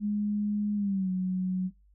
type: tone with pitch glide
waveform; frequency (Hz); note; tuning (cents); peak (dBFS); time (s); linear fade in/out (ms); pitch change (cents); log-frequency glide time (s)
sine; 207.7 to 185.04; G#3 to F#3; 0 to 0; -26; 0-1.71; 50; -200; 0.75-1.1
effects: noise-tail reverb RT60 0.2 s tail -23 dB re dry + added 50 Hz sine -58 dBFS peak until 1.94 s